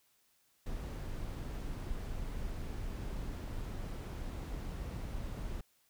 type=noise; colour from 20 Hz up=brown; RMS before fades=-40 dBFS; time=0.66-5.61 s; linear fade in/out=5 ms; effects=white hiss -72 dBFS RMS until 5.89 s